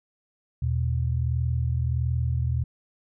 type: tone pair together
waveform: sine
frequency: 80.32 / 121.8 Hz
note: E2 / B2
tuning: -44 / -24 cents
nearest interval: perfect fifth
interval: 720 cents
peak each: -25 dBFS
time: 0.62-2.64 s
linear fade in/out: 5 ms
effects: none